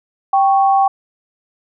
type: tone pair together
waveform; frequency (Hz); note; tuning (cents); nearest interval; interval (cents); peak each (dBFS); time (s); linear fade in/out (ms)
sine; 783.5 / 1108; G5 / C#6; -1 / -1; tritone; 600; -10 / -18; 0.33-0.88; 5
effects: none